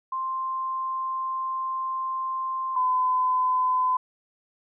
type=tone pair in turn; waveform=sine; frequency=1050 / 1016 Hz; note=C6 / B5; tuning=+6 / +49 cents; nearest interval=minor second; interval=57 cents; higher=first; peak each=-26 / -20 dBFS; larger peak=second; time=0.12-2.76 / 2.76-3.97 s; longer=first; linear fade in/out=5 ms; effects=none